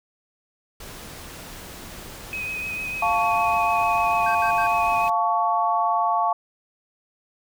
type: noise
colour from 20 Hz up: pink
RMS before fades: -39 dBFS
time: 0.8-5.1 s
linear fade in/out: 5 ms
type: tone with vibrato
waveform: sine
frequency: 2518 Hz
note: D#7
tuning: 20 cents sharp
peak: -27 dBFS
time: 2.33-5.08 s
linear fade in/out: 0 ms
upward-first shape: triangle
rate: 6.7 Hz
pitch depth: 27 cents each way
type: chord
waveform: sine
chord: F augmented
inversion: none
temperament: equal with one note detuned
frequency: 698.5 / 880 / 1120.3 Hz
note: F5 / A5 / C#6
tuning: 0 / 0 / +18 cents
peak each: -23 dBFS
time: 3.02-6.33 s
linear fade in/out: 5 ms
type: tone bursts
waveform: triangle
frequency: 1568 Hz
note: G6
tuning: in tune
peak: -26 dBFS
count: 3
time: 4.26-4.668 s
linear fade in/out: 5 ms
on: 90 ms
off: 69 ms
effects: none